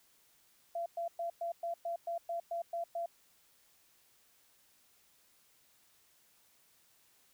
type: tone bursts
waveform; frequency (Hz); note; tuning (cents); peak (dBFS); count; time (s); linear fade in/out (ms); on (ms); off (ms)
sine; 681; F5; -44; -34; 11; 0.75-3.06; 5; 110; 110
effects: white hiss -68 dBFS RMS until 7.33 s